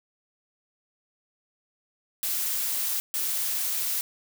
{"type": "noise bursts at uneven times", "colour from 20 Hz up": "blue", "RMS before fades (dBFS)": -28, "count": 2, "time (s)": [[2.23, 3], [3.14, 4.01]], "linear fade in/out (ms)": 0, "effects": []}